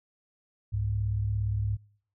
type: tone pair together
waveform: sine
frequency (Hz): 66.37 / 103.7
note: C2 / G#2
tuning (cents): +25 / -2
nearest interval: minor sixth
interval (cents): 773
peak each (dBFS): -33 / -27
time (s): 0.72-1.77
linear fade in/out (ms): 20
effects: noise-tail reverb RT60 0.6 s tail -26 dB re dry